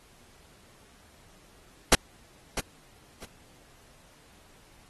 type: noise with echo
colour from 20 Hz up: pink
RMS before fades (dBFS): -17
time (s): 1.92-1.95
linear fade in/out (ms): 2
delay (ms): 650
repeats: 2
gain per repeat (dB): -13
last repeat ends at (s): 3.25
effects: pink hiss -58 dBFS RMS until 4.89 s + AAC 32 kbps